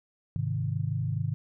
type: chord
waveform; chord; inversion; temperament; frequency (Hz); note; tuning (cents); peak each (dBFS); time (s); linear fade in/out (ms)
sine; Ab major; none; equal; 103.83 / 130.81 / 155.56; Ab2 / C3 / Eb3; 0 / 0 / 0; -31 / -31 / -32; 0.36-1.34; 0
effects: none